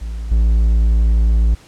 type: tone with level steps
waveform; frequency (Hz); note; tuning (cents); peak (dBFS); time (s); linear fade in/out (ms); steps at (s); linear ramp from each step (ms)
triangle; 55.8; A1; +25; -20 / -8; 0.01-1.55; 10; 0.31; 5
effects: pink hiss -46 dBFS RMS until 1.67 s + low-pass 9000 Hz 12 dB/octave